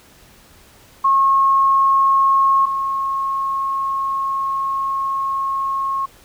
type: tone pair in turn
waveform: sine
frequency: 1086 / 1086 Hz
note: C#6 / C#6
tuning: -36 / -36 cents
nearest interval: unison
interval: 0 cents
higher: neither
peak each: -11 / -18 dBFS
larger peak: first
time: 1.04-2.66 / 2.66-6.06 s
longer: second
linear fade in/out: 10 ms
effects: pink hiss -48 dBFS RMS until 6.24 s